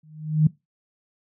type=tone with exponential growth; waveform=sine; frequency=154.5 Hz; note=D#3; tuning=12 cents flat; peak=-10 dBFS; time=0.03-0.47 s; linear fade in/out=5 ms; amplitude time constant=94 ms; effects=noise-tail reverb RT60 0.2 s tail -20 dB re dry + high-pass 100 Hz 12 dB/octave